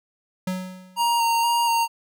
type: tone with exponential decay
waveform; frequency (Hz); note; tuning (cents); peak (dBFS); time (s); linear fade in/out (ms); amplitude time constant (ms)
square; 185; F#3; 0; -23; 0.47-1.16; 5; 150
type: tone with vibrato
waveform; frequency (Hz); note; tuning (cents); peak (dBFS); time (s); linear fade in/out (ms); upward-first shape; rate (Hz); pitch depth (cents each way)
square; 932.3; A#5; 0; -19; 0.96-1.88; 50; square; 2.1; 15
effects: none